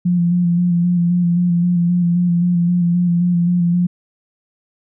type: tone with vibrato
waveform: sine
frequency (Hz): 174.61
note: F3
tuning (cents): 0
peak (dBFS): -12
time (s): 0.05-3.87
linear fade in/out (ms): 10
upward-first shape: square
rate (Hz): 3.8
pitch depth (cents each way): 24
effects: none